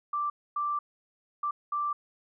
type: tone bursts at uneven times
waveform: sine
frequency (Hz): 1174.7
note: D6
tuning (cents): 0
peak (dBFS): -27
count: 4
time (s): 0.13-0.3 / 0.56-0.79 / 1.43-1.51 / 1.72-1.93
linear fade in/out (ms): 5
effects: none